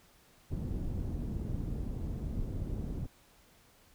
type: low-pass noise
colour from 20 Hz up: pink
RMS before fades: -36 dBFS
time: 0.5-3.07 s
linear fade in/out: 20 ms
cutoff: 240 Hz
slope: 12 dB/octave
effects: pink hiss -63 dBFS RMS until 3.94 s